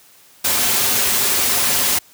white noise with comb filter, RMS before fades -17 dBFS, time 0.44-1.99 s, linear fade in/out 10 ms, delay 6.2 ms, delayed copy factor -0.6, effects white hiss -49 dBFS RMS until 2.13 s + high-pass 80 Hz 12 dB/octave

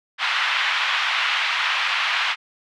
white band-pass noise, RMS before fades -22 dBFS, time 0.18-2.36 s, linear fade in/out 50 ms, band 970 to 3200 Hz, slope 24 dB/octave, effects none

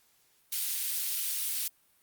white high-pass noise, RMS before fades -32 dBFS, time 0.52-1.68 s, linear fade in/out 5 ms, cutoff 3100 Hz, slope 12 dB/octave, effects white hiss -67 dBFS RMS until 2.02 s + Opus 48 kbps

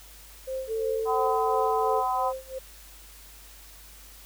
sine tone with tremolo, 525 Hz, C5, 6 cents sharp, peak -28 dBFS, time 0.47-2.59 s, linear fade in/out 10 ms, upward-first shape sine, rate 2.9 Hz, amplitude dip 95%
sine tone with pitch glide, 445.4 to 440.8 Hz, A4 to A4, +21 to +3 cents, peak -26 dBFS, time 0.67-2.03 s, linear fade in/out 50 ms, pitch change -18 cents, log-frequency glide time 0.97-1.7 s
harmonic tone, 253.6 Hz, B3, 46 cents sharp, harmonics 3 / 4 / 5, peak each -27 / -27 / -35 dBFS, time 1.05-2.33 s, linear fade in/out 50 ms
effects added 50 Hz sine -50 dBFS peak until 4.25 s + white hiss -50 dBFS RMS until 4.25 s

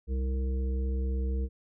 harmonic tone with a mistuned harmonic, 65.41 Hz, C2, in tune, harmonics 1 / 3 / 5 / 7, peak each -27 / -40 / -45 / -42 dBFS, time 0.07-1.49 s, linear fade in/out 50 ms, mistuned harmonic 3, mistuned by +17 cents, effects none

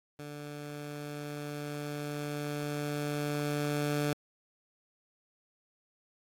15% pulse tone with level ramp, 146.83 Hz, D3, in tune, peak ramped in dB -35 to -22 dBFS, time 0.19-4.13 s, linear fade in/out 2 ms, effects AAC 64 kbps

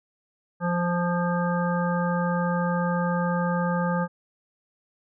harmonic tone with a mistuned harmonic, 174.61 Hz, F3, in tune, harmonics 1 / 3 / 5 / 7 / 9, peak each -24 / -29 / -31 / -32 / -34 dBFS, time 0.6-4.08 s, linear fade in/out 50 ms, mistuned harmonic 9, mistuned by +18 cents, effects none

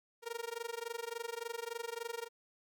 sawtooth tone with amplitude modulation, 466.2 Hz, A#4, in tune, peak -32 dBFS, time 0.22-2.29 s, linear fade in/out 50 ms, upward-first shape sine, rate 23.5 Hz, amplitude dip 95%, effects none

